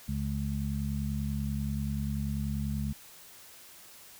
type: harmonic tone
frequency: 70.3 Hz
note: C#2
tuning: 25 cents sharp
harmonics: 1 / 2 / 3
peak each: -34 / -34 / -34 dBFS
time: 0.08-2.93 s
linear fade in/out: 10 ms
effects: white hiss -52 dBFS RMS until 4.19 s